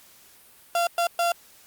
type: tone bursts at uneven times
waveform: 35% pulse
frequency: 688 Hz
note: F5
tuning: 26 cents flat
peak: -19 dBFS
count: 3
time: 0.75-0.87 / 0.98-1.07 / 1.19-1.32 s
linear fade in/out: 2 ms
effects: white hiss -53 dBFS RMS until 1.66 s + Opus 48 kbps